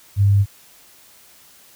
sine tone, 100 Hz, G2, 35 cents sharp, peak -11 dBFS, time 0.16-0.46 s, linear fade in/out 50 ms, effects white hiss -49 dBFS RMS until 1.75 s

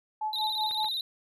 sine tone with tremolo, 861 Hz, A5, 38 cents flat, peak -27 dBFS, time 0.21-0.89 s, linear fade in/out 5 ms, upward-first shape sine, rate 5.3 Hz, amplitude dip 85%
triangle tone with vibrato, 3847 Hz, B7, 46 cents flat, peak -28 dBFS, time 0.33-1.01 s, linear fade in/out 2 ms, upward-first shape square, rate 18 Hz, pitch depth 59 cents each way
clicks, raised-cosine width 0.3 ms, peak -27 dBFS, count 2, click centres 0.711 / 0.845 s
effects none

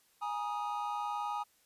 triangle chord, Ab suspended second, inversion none, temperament equal with one note detuned, 830.6 / 949.7 / 1244.5 Hz, Ab5 / Bb5 / Eb6, 0 / +32 / 0 cents, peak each -35 / -38 / -37 dBFS, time 0.21-1.44 s, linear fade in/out 20 ms, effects white hiss -69 dBFS RMS until 1.65 s + resampled to 32000 Hz

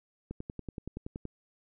click train, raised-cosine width 3 ms, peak -25 dBFS, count 11, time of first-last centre 0.31-1.253 s, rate 10.6 Hz, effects none

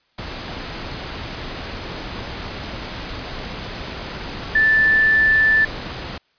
sine tone in noise, 1760 Hz, A6, in tune, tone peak -12 dBFS, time 4.55-5.65 s, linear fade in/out 5 ms, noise pink, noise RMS -30 dBFS, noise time 0.18-6.18 s, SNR +15 dB, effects white hiss -63 dBFS RMS until 6.38 s + resampled to 11025 Hz

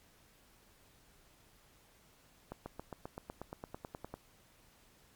accelerating click train, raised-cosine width 1 ms, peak -28 dBFS, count 15, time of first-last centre 2.52-4.14 s, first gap 140 ms, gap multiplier 0.97, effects pink hiss -65 dBFS RMS until 5.15 s + MP3 96 kbps

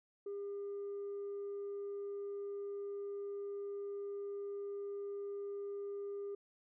sine tone, 402.6 Hz, G4, 46 cents sharp, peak -38 dBFS, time 0.26-6.35 s, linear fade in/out 5 ms, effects tanh soft clip ceiling -38 dBFS

